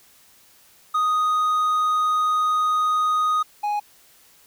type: tone pair in turn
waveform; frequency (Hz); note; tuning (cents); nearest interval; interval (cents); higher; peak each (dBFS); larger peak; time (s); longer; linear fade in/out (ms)
triangle; 1244.5 / 830.6; D#6 / G#5; 0 / 0; perfect fifth; 700; first; -16 / -19; first; 0.94-3.43 / 3.63-3.8; first; 10
effects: white hiss -54 dBFS RMS until 4.46 s